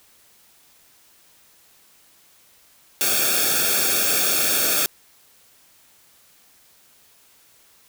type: noise with comb filter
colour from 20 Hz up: white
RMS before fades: -20 dBFS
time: 3.01-4.86 s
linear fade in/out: 0 ms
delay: 1 ms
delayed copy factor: -1
effects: white hiss -55 dBFS RMS until 7.88 s